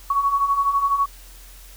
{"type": "beating tone pair", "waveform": "sine", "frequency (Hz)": [1108.7, 1120.7], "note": ["C#6", "C#6"], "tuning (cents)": [0, 19], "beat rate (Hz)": 12, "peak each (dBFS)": [-24, -18], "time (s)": [0.1, 1.06], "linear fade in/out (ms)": 5, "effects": ["added 43 Hz sine -42 dBFS peak until 1.76 s", "white hiss -47 dBFS RMS until 1.76 s"]}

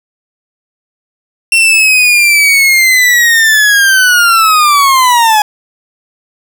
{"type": "linear sweep", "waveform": "40% pulse", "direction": "down", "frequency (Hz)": [2726, 832], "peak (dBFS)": -4, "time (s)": [1.52, 5.42], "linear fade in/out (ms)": 2, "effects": []}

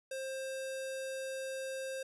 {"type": "tone with low-pass filter", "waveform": "square", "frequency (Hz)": 530, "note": "C5", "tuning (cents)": 22, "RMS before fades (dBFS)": -40, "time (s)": [0.11, 2.03], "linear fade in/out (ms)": 5, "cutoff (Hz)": 9900, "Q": 1.8, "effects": []}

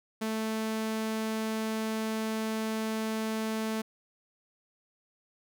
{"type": "tone", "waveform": "sawtooth", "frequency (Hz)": 220, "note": "A3", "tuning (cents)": 0, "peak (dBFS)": -26, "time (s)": [0.21, 3.82], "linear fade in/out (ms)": 10, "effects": []}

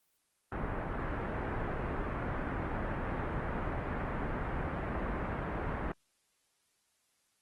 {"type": "low-pass noise", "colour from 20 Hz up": "pink", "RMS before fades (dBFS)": -36, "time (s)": [0.52, 5.92], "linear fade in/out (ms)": 2, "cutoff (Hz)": 1800, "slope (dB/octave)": 24, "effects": ["white hiss -75 dBFS RMS until 7.41 s", "Opus 24 kbps"]}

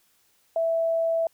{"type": "tone", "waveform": "sine", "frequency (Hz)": 659.3, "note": "E5", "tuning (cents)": 0, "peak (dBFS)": -21, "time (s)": [0.56, 1.27], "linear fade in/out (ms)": 2, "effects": ["white hiss -65 dBFS RMS until 1.33 s"]}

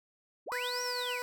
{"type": "linear two-way sweep", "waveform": "sine", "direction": "up then down", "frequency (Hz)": [230.3, 5840, 2102], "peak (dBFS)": -36, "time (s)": [0.46, 1.19], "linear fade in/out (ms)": 20, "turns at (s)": 0.82}
{"type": "tone with tremolo", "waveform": "15% pulse", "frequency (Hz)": 493.9, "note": "B4", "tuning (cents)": 0, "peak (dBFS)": -27, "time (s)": [0.52, 1.22], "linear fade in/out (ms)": 0, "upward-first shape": "triangle", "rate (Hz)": 8.9, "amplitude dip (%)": 25}
{"effects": []}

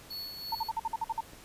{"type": "tone with tremolo", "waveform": "square", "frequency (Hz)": 4403, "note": "C#8", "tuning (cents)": -13, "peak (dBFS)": -37, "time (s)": [0.1, 0.7], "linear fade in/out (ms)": 10, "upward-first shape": "sine", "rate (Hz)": 3, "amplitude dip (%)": 45}
{"type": "tone bursts", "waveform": "sine", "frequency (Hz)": 903, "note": "A5", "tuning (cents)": 45, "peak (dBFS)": -28, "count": 9, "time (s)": [0.52, 1.207], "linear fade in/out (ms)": 5, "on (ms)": 31, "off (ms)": 51}
{"type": "click", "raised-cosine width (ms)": 2, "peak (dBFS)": -35, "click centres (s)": 1.334}
{"effects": ["pink hiss -52 dBFS RMS until 1.44 s", "resampled to 32000 Hz"]}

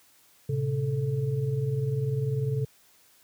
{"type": "tone cluster", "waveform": "sine", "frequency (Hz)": [114.7, 134.8, 438.4], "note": ["A#2", "C#3", "A4"], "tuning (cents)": [-28, -48, -6], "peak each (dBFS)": [-32, -26, -33], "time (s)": [0.49, 2.65], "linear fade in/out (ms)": 5, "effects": ["white hiss -60 dBFS RMS until 3.23 s", "high-pass 60 Hz 12 dB/octave"]}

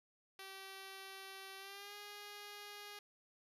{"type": "tone with pitch glide", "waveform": "5% pulse", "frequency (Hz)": [386.3, 411.6], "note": ["G4", "G#4"], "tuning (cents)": [-25, -16], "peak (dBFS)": -38, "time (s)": [0.39, 2.99], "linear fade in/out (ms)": 2, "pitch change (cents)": 109, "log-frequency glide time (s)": [1.58, 1.95], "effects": ["resampled to 32000 Hz"]}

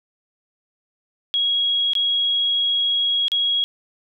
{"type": "tone with dropouts", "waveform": "sine", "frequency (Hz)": 3309, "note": "G#7", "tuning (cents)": -7, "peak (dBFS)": -17, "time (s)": [1.34, 3.64], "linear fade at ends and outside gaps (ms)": 0, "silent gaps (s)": [[1.934, 1.952], [3.282, 3.318]], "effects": []}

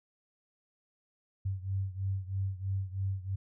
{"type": "beating tone pair", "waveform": "sine", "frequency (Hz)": [95.5, 98.6], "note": ["G2", "G2"], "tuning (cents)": [-45, 11], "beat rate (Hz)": 3.1, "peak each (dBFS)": [-33, -36], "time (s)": [1.45, 3.36], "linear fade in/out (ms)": 10, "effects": []}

